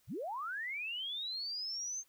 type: linear sweep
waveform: sine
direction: up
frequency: 65.41 to 6390 Hz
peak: -37 dBFS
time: 0.07-2.04 s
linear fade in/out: 50 ms
effects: white hiss -71 dBFS RMS until 2.08 s

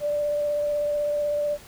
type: tone with vibrato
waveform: sine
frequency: 588 Hz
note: D5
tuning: 2 cents sharp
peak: -22 dBFS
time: 0-1.58 s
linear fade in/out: 50 ms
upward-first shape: triangle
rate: 16 Hz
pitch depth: 15 cents each way
effects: pink hiss -47 dBFS RMS until 1.67 s

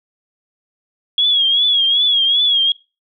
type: tone with vibrato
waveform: sine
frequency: 3322 Hz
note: G#7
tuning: in tune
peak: -11 dBFS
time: 1.18-2.72 s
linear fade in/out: 2 ms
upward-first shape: triangle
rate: 2.6 Hz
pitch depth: 93 cents each way
effects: noise-tail reverb RT60 0.3 s tail -24 dB re dry

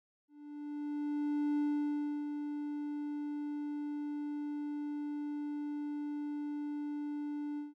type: tone with ADSR envelope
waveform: triangle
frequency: 293.7 Hz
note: D4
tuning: in tune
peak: -27 dBFS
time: 0.28-7.74 s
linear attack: 1300 ms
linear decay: 670 ms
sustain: -7 dB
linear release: 160 ms
effects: none

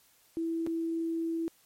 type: tone with dropouts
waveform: sine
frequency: 329.6 Hz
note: E4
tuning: in tune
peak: -29 dBFS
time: 0.37-1.48 s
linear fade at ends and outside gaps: 0 ms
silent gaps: 0.665-0.672 s
effects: white hiss -64 dBFS RMS until 1.65 s + MP3 64 kbps

